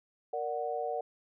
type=chord; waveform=sine; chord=Bb augmented; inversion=none; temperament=equal; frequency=466.2 / 587.3 / 740 Hz; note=Bb4 / D5 / F#5; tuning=0 / 0 / 0 cents; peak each=-36 / -37 / -35 dBFS; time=0.33-1.01 s; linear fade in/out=5 ms; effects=none

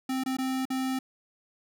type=tone with dropouts; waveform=square; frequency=261.6 Hz; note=C4; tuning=in tune; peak=-28 dBFS; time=0.09-0.99 s; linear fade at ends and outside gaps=5 ms; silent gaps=0.237-0.26 / 0.369-0.385 / 0.654-0.702 s; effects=none

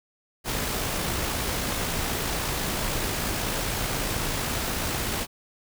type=noise with amplitude modulation; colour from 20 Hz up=pink; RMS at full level=-27 dBFS; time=0.44-5.27 s; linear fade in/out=50 ms; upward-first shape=sine; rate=56.2 Hz; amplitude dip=25%; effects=none

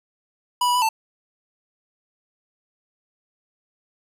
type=tone with pitch steps; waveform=square; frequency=983 / 977 / 991 / 889 Hz; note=B5 / B5 / B5 / A5; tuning=-8 / -19 / +6 / +18 cents; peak=-18 dBFS; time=0.61-0.89 s; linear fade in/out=5 ms; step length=70 ms; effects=resampled to 32000 Hz + 9-bit

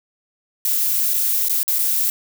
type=noise with dropouts; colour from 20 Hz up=violet; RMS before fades=-19 dBFS; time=0.65-2.1 s; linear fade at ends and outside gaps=1 ms; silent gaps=1.137-1.141 / 1.485-1.496 / 1.631-1.679 / 1.786-1.79 s; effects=none

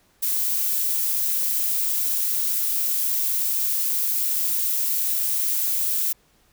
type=noise; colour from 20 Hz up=violet; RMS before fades=-23 dBFS; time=0.22-6.13 s; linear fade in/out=10 ms; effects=pink hiss -61 dBFS RMS until 6.52 s

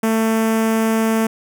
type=tone with notch filter; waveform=sawtooth; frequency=222.8 Hz; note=A3; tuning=22 cents sharp; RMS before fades=-17 dBFS; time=0.03-1.27 s; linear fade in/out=5 ms; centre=4100 Hz; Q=1.1; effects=none

